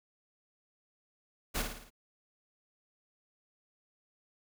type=noise with echo; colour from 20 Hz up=pink; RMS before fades=-33 dBFS; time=1.54-1.63 s; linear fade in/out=20 ms; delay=55 ms; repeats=5; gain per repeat=-5 dB; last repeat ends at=1.905 s; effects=none